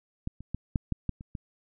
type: clicks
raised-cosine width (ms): 5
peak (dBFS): -19 / -30 / -19 / -13 / -15 / -16 / -30 / -23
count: 8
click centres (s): 0.274 / 0.406 / 0.546 / 0.758 / 0.923 / 1.093 / 1.209 / 1.352
effects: none